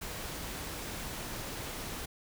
pink noise, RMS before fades -40 dBFS, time 0.01-2.06 s, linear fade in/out 10 ms, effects none

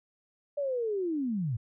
sine linear sweep, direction down, 587.3 to 103 Hz, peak -28 dBFS, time 0.57-1.57 s, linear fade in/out 10 ms, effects none

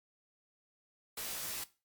white noise with comb filter, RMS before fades -40 dBFS, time 1.17-1.64 s, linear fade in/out 5 ms, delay 15 ms, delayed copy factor -1, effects noise-tail reverb RT60 0.3 s tail -17 dB re dry + MP3 96 kbps

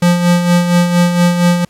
square tone with tremolo, 175.2 Hz, F3, 6 cents sharp, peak -7 dBFS, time 0.02-1.65 s, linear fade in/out 5 ms, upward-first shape sine, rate 4.3 Hz, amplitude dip 55%, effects pink hiss -52 dBFS RMS until 1.69 s + low-pass 12000 Hz 12 dB/octave

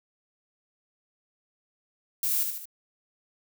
violet noise with echo, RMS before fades -27 dBFS, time 2.23-2.43 s, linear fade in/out 2 ms, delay 75 ms, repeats 3, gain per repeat -5 dB, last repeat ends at 2.655 s, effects none

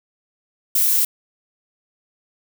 violet noise, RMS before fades -17 dBFS, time 0.75-1.05 s, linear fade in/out 5 ms, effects none

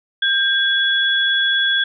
sine tone pair together, 1594 / 3378 Hz, G6 / G#7, +28 / +29 cents, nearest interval octave + minor second, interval 1301 cents, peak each -17 dBFS, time 0.22-1.84 s, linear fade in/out 5 ms, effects none

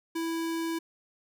square tone, 329.6 Hz, E4, in tune, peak -30 dBFS, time 0.15-0.79 s, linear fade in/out 10 ms, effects none

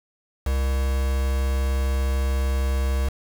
triangle tone with quantisation, 66.6 Hz, C2, 31 cents sharp, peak -18 dBFS, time 0.46-3.09 s, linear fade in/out 5 ms, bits 5, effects none

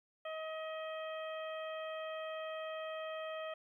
harmonic tone, 633 Hz, D#5, 30 cents sharp, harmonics 1 / 2 / 3 / 4 / 5, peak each -41 / -47 / -51 / -53 / -53 dBFS, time 0.25-3.54 s, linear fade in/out 5 ms, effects 13-bit

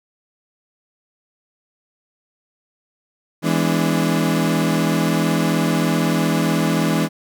35% pulse chord, E dominant seventh, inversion none, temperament equal with one note detuned, 164.81 / 207.7 / 251 / 293.7 Hz, E3 / G#3 / B3 / D4, 0 / 0 / +28 / 0 cents, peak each -18 / -21 / -22 / -21 dBFS, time 3.42-7.09 s, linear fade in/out 50 ms, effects none

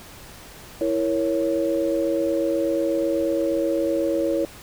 sine chord, A# diminished, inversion second, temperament equal, 329.6 / 466.2 / 554.4 Hz, E4 / A#4 / C#5, 0 / 0 / 0 cents, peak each -23 / -27 / -23 dBFS, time 0.81-4.45 s, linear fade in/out 2 ms, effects pink hiss -43 dBFS RMS until 4.62 s

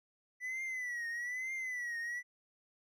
triangle tone with vibrato, 1975.5 Hz, B6, in tune, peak -35 dBFS, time 0.4-2.23 s, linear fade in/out 50 ms, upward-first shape triangle, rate 1.1 Hz, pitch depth 120 cents each way, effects none

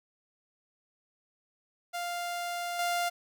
sawtooth tone with level steps, 698.5 Hz, F5, in tune, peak -29 / -24 dBFS, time 1.93-3.1 s, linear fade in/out 20 ms, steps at 2.79 s, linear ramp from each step 2 ms, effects none

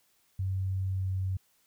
sine tone with pitch glide, 95 to 94.4 Hz, F#2 to F#2, +46 to +35 cents, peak -28 dBFS, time 0.39-1.37 s, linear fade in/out 5 ms, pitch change -11 cents, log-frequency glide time 0.86-1.1 s, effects white hiss -69 dBFS RMS until 1.66 s

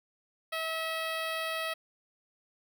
10% pulse tone with notch filter, 646 Hz, E5, 35 cents flat, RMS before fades -34 dBFS, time 0.52-1.74 s, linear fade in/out 10 ms, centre 7600 Hz, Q 0.99, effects none

